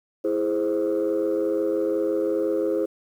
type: chord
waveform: sine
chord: E augmented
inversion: none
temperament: equal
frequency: 329.6 / 415.3 / 523.3 Hz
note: E4 / G#4 / B#4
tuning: 0 / 0 / 0 cents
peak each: -24 dBFS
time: 0.24-2.86 s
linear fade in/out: 10 ms
effects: tanh soft clip ceiling -16 dBFS + 9-bit